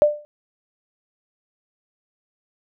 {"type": "tone with exponential decay", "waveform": "sine", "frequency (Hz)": 594, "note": "D5", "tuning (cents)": 20, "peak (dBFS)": -7, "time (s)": [0.02, 0.25], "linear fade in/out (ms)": 0, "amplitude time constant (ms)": 50, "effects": []}